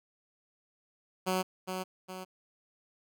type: tone with echo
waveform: 10% pulse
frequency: 185.9 Hz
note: F#3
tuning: 8 cents sharp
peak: -20 dBFS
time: 1.26-1.43 s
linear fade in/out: 20 ms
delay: 410 ms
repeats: 2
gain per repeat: -6 dB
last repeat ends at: 2.25 s
effects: none